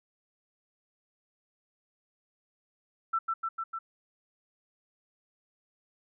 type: tone with echo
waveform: sine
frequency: 1337 Hz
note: E6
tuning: 24 cents sharp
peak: -25 dBFS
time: 3.13-3.19 s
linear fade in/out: 10 ms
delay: 150 ms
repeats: 4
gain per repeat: -2 dB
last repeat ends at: 3.79 s
effects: none